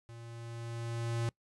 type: tone with level ramp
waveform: square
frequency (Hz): 116.54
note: A#2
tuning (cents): 0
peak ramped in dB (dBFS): -48 to -31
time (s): 0.09-1.29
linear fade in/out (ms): 0
effects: noise-tail reverb RT60 0.1 s tail -24 dB re dry + resampled to 24000 Hz